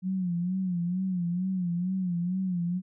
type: tone with vibrato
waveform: sine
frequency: 180.5 Hz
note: F#3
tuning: 43 cents flat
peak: -26 dBFS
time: 0.02-2.82 s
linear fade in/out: 50 ms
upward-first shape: sine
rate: 2.2 Hz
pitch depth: 90 cents each way
effects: none